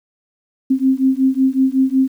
sine beating tone pair, 261.6 / 267 Hz, C4 / C4, 0 / +35 cents, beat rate 5.4 Hz, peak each -15 dBFS, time 0.7-2.08 s, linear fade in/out 10 ms, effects 8-bit

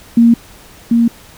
sine tone with echo, 233.1 Hz, A#3, in tune, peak -4 dBFS, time 0.17-0.34 s, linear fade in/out 5 ms, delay 740 ms, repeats 1, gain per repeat -3 dB, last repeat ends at 1.08 s, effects pink hiss -40 dBFS RMS until 1.37 s

